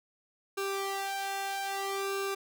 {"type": "tone with flanger", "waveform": "sawtooth", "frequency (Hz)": 392.4, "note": "G4", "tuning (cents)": 2, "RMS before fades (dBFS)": -34, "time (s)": [0.57, 2.35], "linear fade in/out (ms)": 10, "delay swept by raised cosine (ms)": [0.76, 1.39], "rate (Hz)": 0.62, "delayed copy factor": 0.9, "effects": []}